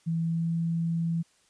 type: tone with pitch glide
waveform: sine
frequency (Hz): 164.81 to 166.53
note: E3 to E3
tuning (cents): 0 to +18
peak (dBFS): -25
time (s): 0.06-1.23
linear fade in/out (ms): 20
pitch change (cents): +18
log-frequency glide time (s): 0.17-0.54
effects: white hiss -65 dBFS RMS until 1.49 s + resampled to 22050 Hz